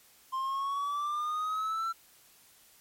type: exponential sweep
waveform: triangle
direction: up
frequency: 1046.5 to 1354 Hz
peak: -28 dBFS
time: 0.32-1.93 s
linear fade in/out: 20 ms
effects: white hiss -60 dBFS RMS until 2.8 s + MP3 64 kbps